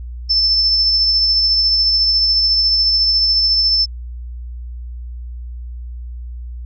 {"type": "tone with tremolo", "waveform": "sine", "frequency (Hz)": 5290, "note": "E8", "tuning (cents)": 5, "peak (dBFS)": -10, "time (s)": [0.29, 3.86], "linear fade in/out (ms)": 20, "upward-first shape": "triangle", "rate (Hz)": 14, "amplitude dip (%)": 30, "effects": ["added 60 Hz sine -26 dBFS peak until 6.65 s"]}